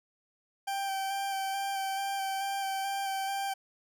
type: tone with vibrato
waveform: 40% pulse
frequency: 782 Hz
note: G5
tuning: 4 cents flat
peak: -30 dBFS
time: 0.67-3.54 s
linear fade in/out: 10 ms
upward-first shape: square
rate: 2.3 Hz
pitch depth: 14 cents each way
effects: none